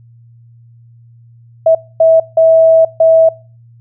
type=tone bursts at uneven times; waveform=sine; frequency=650 Hz; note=E5; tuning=24 cents flat; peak=-4 dBFS; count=4; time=1.66-1.75 / 2-2.2 / 2.37-2.85 / 3-3.29 s; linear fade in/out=5 ms; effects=noise-tail reverb RT60 0.4 s tail -24 dB re dry + added 117 Hz sine -39 dBFS peak until 3.8 s